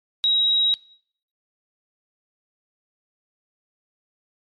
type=tone; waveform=sine; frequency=3829 Hz; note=A#7; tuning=46 cents sharp; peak=-16 dBFS; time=0.24-0.74 s; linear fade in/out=0 ms; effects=noise-tail reverb RT60 0.6 s tail -22 dB re dry + MP3 48 kbps